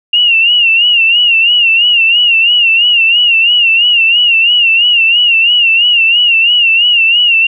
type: tone with vibrato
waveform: sine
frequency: 2794 Hz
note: F7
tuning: in tune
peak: -5 dBFS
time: 0.13-7.47 s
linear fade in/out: 5 ms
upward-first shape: sine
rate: 3 Hz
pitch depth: 92 cents each way
effects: none